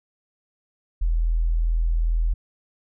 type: tone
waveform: sine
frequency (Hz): 41.2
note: E1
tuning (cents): 0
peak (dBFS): -18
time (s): 1.01-2.34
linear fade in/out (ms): 10
effects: none